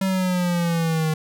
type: exponential sweep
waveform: square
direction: down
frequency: 192.6 to 155.56 Hz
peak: -20 dBFS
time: 0.01-1.14 s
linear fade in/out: 5 ms
effects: none